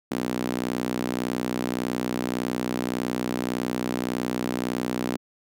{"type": "tone with high-pass filter", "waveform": "sawtooth", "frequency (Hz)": 61.74, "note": "B1", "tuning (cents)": 0, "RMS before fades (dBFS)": -28, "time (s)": [0.11, 5.17], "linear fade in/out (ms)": 5, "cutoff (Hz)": 250, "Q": 2.1, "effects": []}